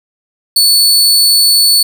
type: tone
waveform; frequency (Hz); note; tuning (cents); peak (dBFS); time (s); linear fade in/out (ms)
sawtooth; 4448; C#8; +5; -3; 0.56-1.83; 5
effects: none